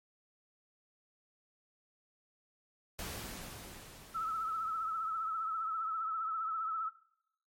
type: noise with exponential decay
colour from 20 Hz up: pink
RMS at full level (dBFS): -40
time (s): 2.99-6.03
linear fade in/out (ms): 0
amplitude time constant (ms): 660
type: tone with vibrato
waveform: sine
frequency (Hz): 1307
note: E6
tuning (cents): -15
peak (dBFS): -33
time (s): 4.14-6.9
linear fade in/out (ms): 20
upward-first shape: triangle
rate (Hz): 15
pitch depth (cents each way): 61
effects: noise-tail reverb RT60 0.8 s tail -22 dB re dry + MP3 64 kbps